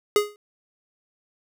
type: tone with exponential decay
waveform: square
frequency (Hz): 415.3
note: G#4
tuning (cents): 0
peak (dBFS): -13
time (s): 0.16-0.36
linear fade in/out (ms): 1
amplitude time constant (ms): 42
effects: none